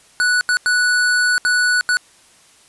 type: tone bursts at uneven times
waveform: square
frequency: 1477 Hz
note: F#6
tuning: 3 cents flat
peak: -14 dBFS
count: 5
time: 0.2-0.41 / 0.49-0.57 / 0.66-1.38 / 1.45-1.81 / 1.89-1.97 s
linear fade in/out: 0 ms
effects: white hiss -50 dBFS RMS until 2.68 s + resampled to 24000 Hz